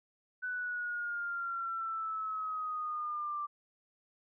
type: exponential sweep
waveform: sine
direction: down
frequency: 1500 to 1174.7 Hz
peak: -34 dBFS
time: 0.42-3.47 s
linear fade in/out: 20 ms
effects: none